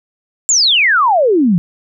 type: exponential sweep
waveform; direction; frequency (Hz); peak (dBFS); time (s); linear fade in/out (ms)
sine; down; 7530 to 162; -8; 0.49-1.58; 0
effects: none